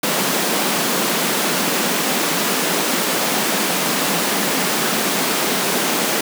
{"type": "high-pass noise", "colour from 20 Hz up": "pink", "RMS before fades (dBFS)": -19, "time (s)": [0.03, 6.21], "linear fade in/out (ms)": 5, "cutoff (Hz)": 170, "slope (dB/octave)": 48, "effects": []}